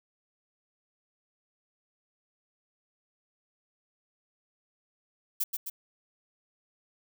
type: noise with echo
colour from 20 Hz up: violet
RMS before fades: -28 dBFS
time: 5.4-5.44 s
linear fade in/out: 10 ms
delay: 130 ms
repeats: 2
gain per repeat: -4 dB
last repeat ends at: 5.7 s
effects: none